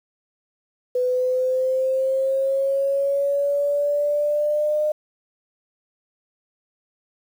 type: linear sweep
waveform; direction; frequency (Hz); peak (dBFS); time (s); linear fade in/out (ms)
sine; up; 498.5 to 608; -18; 0.95-4.92; 5
effects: 8-bit